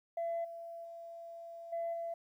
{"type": "tone with level steps", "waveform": "sine", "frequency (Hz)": 674, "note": "E5", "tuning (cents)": 38, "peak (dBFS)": [-32, -43, -45, -33, -36], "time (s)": [0.17, 2.14], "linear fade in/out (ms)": 5, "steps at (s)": [0.44, 0.84, 1.72, 1.93], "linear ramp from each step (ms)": 10, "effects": ["tanh soft clip ceiling -31 dBFS", "12-bit"]}